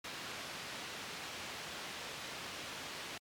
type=low-pass noise; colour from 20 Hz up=white; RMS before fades=-45 dBFS; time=0.04-3.18 s; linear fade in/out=5 ms; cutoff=3900 Hz; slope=12 dB/octave; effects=high-pass 80 Hz 12 dB/octave + MP3 96 kbps